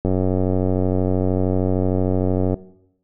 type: click train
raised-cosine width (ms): 2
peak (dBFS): -7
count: 233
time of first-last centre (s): 0.05-2.542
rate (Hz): 93.1
effects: noise-tail reverb RT60 0.8 s tail -19 dB re dry